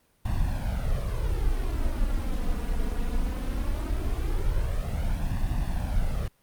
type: noise with flanger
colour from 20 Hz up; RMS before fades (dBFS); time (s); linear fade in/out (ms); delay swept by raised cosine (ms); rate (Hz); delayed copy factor
brown; -26; 0.25-6.28; 5; 1.1 to 4.2; 0.19; +0.85
effects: pink hiss -66 dBFS RMS until 6.42 s + Opus 32 kbps